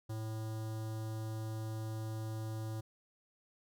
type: tone with notch filter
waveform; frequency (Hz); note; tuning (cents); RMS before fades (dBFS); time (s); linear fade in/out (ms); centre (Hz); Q
square; 110; A2; 0; -40; 0.09-2.81; 10; 2300; 0.8
effects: none